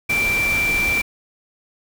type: tone in noise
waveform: sine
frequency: 2349 Hz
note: D7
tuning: in tune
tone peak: -17 dBFS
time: 0.09-1.02 s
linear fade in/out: 10 ms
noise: pink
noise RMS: -27 dBFS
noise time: 0.09-1.02 s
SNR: +7 dB
effects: none